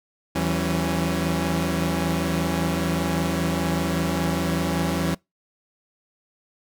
sawtooth tone cluster, 81.1 / 165.9 / 191 / 275.9 Hz, E2 / E3 / G3 / C#4, -28 / +11 / -45 / -8 cents, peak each -27 / -21 / -24 / -24 dBFS, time 0.35-5.15 s, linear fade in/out 10 ms, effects noise-tail reverb RT60 0.2 s tail -25 dB re dry

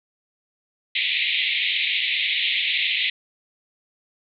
pink band-pass noise, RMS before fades -23 dBFS, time 0.95-3.1 s, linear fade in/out 5 ms, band 2000 to 3900 Hz, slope 96 dB/octave, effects none

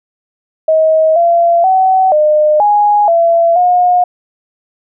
sine tone with pitch steps, 634 / 683 / 756 / 607 / 829 / 674 / 718 Hz, D#5 / F5 / F#5 / D#5 / G#5 / E5 / F5, +32 / -39 / +37 / -43 / -3 / +38 / +48 cents, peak -6 dBFS, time 0.68-4.04 s, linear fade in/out 5 ms, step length 480 ms, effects none

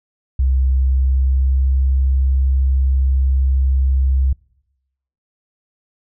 sine tone with pitch glide, 65.41 to 66.32 Hz, C2 to C2, 0 to +24 cents, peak -12 dBFS, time 0.39-4.33 s, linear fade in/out 5 ms, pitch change +24 cents, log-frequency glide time 0.71-1.77 s, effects noise-tail reverb RT60 0.9 s tail -26 dB re dry

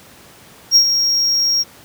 triangle tone with ADSR envelope, 5588 Hz, F8, in tune, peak -4 dBFS, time 0.71-1.64 s, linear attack 49 ms, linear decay 81 ms, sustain -8 dB, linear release 28 ms, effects pink hiss -43 dBFS RMS until 1.84 s + high-pass 100 Hz 12 dB/octave

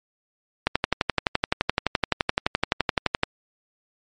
click train, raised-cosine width 0.3 ms, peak -3 dBFS, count 31, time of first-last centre 0.67-3.234 s, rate 11.7 Hz, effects MP3 48 kbps

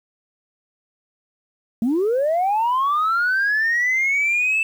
sine linear sweep, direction up, 213.4 to 2652 Hz, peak -15 dBFS, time 1.82-4.63 s, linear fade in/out 2 ms, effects tanh soft clip ceiling -14 dBFS + 8-bit

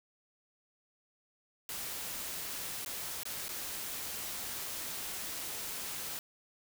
white noise with dropouts, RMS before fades -40 dBFS, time 1.69-6.19 s, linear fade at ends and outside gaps 1 ms, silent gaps 2.848-2.86 / 3.233-3.254 / 3.483-3.49 s, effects none

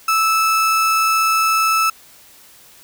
35% pulse tone, 1311 Hz, E6, 10 cents flat, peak -12 dBFS, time 0.08-1.9 s, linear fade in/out 5 ms, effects white hiss -46 dBFS RMS until 2.83 s

